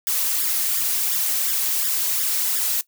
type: noise with flanger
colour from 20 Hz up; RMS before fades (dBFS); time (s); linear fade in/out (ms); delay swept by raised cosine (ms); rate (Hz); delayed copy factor
blue; -22; 0.07-2.81; 0; 0.57 to 3.27; 2.8; +0.8
effects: noise-tail reverb RT60 0.1 s tail -18 dB re dry